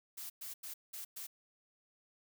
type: noise bursts at uneven times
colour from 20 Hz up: blue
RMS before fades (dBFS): -45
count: 5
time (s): 0.17-0.3 / 0.41-0.54 / 0.63-0.74 / 0.93-1.05 / 1.16-1.27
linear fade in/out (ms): 10
effects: none